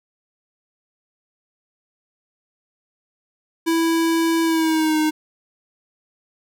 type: tone with pitch glide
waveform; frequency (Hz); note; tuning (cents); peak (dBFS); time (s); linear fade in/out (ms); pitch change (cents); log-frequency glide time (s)
square; 329.6 to 309.3; E4 to D#4; 0 to -10; -17; 3.66-5.11; 20; -110; 4.43-4.98
effects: none